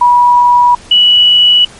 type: tone pair in turn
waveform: sine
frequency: 972 / 2943 Hz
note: B5 / F#7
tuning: -28 / -10 cents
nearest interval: octave + perfect fifth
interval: 1918 cents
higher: second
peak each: -3 dBFS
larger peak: neither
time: 0.01-0.75 / 0.91-1.65 s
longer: neither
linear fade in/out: 5 ms
effects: pink hiss -35 dBFS RMS until 1.79 s + MP3 48 kbps